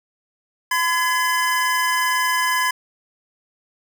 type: tone cluster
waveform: square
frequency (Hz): 1016 / 1686 / 2042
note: B5 / G#6 / C7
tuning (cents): +49 / +26 / -43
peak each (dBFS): -21 / -23 / -26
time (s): 0.71-2.71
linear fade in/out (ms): 5
effects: none